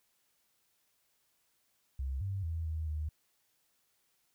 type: tone with pitch steps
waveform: sine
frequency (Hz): 66.6 / 97.5 / 81.8 / 79.3 / 76.5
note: C2 / G2 / E2 / D#2 / D#2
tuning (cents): +31 / -9 / -13 / +33 / -29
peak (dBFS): -33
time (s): 1.99-3.09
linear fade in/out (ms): 5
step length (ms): 220
effects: white hiss -75 dBFS RMS until 4.34 s